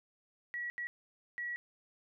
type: tone bursts at uneven times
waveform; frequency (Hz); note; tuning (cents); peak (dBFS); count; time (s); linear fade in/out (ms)
sine; 1926; B6; -44; -36; 3; 0.54-0.7 / 0.78-0.87 / 1.38-1.56; 0
effects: none